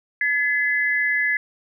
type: tone pair together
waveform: sine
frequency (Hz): 1707.9 / 2029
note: G#6 / B6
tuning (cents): +48 / +46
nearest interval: minor third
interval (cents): 298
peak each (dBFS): -21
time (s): 0.21-1.37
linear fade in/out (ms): 2
effects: none